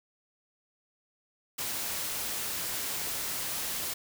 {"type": "noise", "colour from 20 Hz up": "white", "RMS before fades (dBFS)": -34, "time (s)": [1.58, 3.94], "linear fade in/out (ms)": 10, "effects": []}